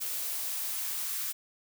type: noise with high-pass filter sweep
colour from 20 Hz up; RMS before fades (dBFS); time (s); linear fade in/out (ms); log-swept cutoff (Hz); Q
blue; -34; 0-1.33; 20; 400 to 1300; 1.5
effects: none